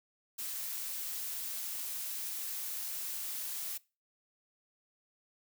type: noise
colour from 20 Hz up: blue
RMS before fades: -39 dBFS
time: 0.38-3.78 s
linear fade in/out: 10 ms
effects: noise-tail reverb RT60 0.3 s tail -22 dB re dry